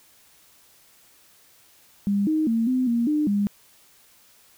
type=tone with pitch steps; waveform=sine; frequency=201.2 / 312 / 227.6 / 255.8 / 234.7 / 301.1 / 203.1 Hz; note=G3 / D#4 / A#3 / C4 / A#3 / D4 / G#3; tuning=+45 / +5 / -41 / -39 / +12 / +43 / -38 cents; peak=-19 dBFS; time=2.07-3.47 s; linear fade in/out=0 ms; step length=200 ms; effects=white hiss -56 dBFS RMS until 4.57 s